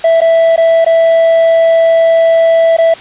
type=tone with dropouts; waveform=triangle; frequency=659.3 Hz; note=E5; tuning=in tune; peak=-3 dBFS; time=0.04-2.94 s; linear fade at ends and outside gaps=5 ms; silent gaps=0.206-0.215 / 0.562-0.577 / 0.847-0.863 / 2.768-2.784 s; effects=white hiss -30 dBFS RMS until 3 s + resampled to 8000 Hz